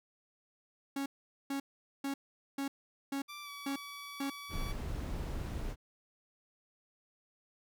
45% pulse tone bursts, 276.1 Hz, C#4, 7 cents flat, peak -34 dBFS, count 7, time 0.96-4.3 s, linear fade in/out 5 ms, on 100 ms, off 440 ms
15% pulse tone with pitch glide, 1174 to 1141.9 Hz, D6 to D6, -1 to -49 cents, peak -38 dBFS, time 3.28-4.73 s, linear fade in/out 20 ms, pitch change -48 cents, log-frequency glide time 3.42-3.5 s
brown noise, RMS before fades -38 dBFS, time 4.49-5.76 s, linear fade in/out 50 ms
effects none

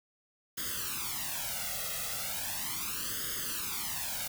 white noise with flanger, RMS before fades -36 dBFS, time 0.57-4.28 s, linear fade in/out 10 ms, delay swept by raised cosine 0.6 to 1.54 ms, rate 0.37 Hz, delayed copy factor +1, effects none

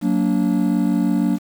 triangle chord, Gb augmented, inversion none, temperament just, 185 / 231.2 / 289.1 Hz, Gb3 / Bb3 / D4, 0 / -14 / -27 cents, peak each -18 dBFS, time 0.01-1.39 s, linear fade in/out 50 ms, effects 7-bit

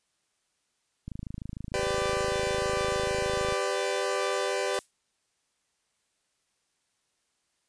click train, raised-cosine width 5 ms, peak -25 dBFS, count 66, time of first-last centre 1.08-3.524 s, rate 26.6 Hz
sawtooth chord, G major, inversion none, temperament equal with one note detuned, 392 / 503.1 / 587.3 Hz, G4 / B4 / D5, 0 / +32 / 0 cents, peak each -27 / -27 / -28 dBFS, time 1.74-4.79 s, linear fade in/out 0 ms
violet noise with exponential decay, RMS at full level -30 dBFS, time 4.74-4.91 s, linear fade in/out 2 ms, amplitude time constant 36 ms
effects white hiss -75 dBFS RMS until 7.68 s + resampled to 22050 Hz

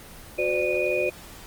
sine tone cluster, 365 / 510 / 592 / 2464 Hz, F#4 / C5 / D5 / D#7, -24 / -44 / +14 / -17 cents, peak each -27 dBFS, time 0.38-1.1 s, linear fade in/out 10 ms, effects pink hiss -44 dBFS RMS until 1.46 s + Opus 24 kbps

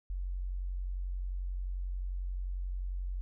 sine tone, 45.65 Hz, F#1, 23 cents flat, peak -33 dBFS, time 0.1-3.21 s, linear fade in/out 0 ms, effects none

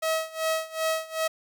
sawtooth tone with tremolo, 641 Hz, E5, 49 cents flat, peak -19 dBFS, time 0.02-1.28 s, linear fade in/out 10 ms, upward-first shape sine, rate 2.6 Hz, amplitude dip 90%, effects none

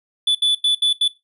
triangle tone bursts at uneven times, 3470 Hz, A7, 25 cents flat, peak -12 dBFS, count 5, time 0.27-0.35 / 0.42-0.55 / 0.64-0.75 / 0.82-0.93 / 1.01-1.08 s, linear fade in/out 5 ms, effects noise-tail reverb RT60 0.2 s tail -17 dB re dry + resampled to 32000 Hz

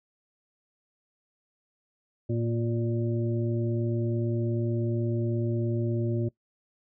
harmonic tone with a mistuned harmonic, 117.1 Hz, A#2, 8 cents sharp, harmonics 1 / 2 / 3 / 5, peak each -27 / -33 / -31 / -39 dBFS, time 2.29-6.29 s, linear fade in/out 10 ms, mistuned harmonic 1, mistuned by -38 cents, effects noise-tail reverb RT60 0.1 s tail -20 dB re dry

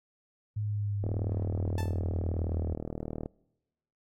sine exponential sweep, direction down, 106.1 to 82.41 Hz, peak -29 dBFS, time 0.56-2.74 s, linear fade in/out 10 ms
click train, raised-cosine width 2 ms, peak -22 dBFS, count 88, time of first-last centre 1.04-3.259 s, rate 39.2 Hz
sawtooth tone with exponential decay, 880 Hz, A5, in tune, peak -32 dBFS, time 1.78-2.01 s, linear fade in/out 2 ms, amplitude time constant 48 ms
effects noise-tail reverb RT60 1.0 s tail -25 dB re dry + AAC 48 kbps

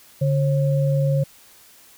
sine tone pair together, 143.47 / 539 Hz, D3 / C#5, -40 / -49 cents, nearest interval octave + major seventh, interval 2291 cents, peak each -17 / -24 dBFS, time 0.21-1.24 s, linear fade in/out 10 ms, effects white hiss -50 dBFS RMS until 1.97 s

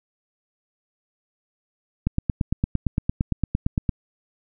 click train, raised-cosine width 5 ms, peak -8 dBFS, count 17, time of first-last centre 2.07-3.892 s, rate 8.78 Hz, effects none

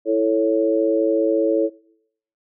sine chord, A major, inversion second, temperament equal, 329.6 / 440 / 554.4 Hz, E4 / A4 / C#5, 0 / 0 / 0 cents, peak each -20 dBFS, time 0.05-1.7 s, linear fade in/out 50 ms, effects noise-tail reverb RT60 0.7 s tail -22 dB re dry

